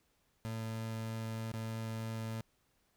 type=tone with dropouts; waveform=30% pulse; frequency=112.1 Hz; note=A2; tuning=33 cents sharp; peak=-35 dBFS; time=0.45-2.41 s; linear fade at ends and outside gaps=0 ms; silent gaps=1.518-1.539 s; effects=pink hiss -75 dBFS RMS until 2.96 s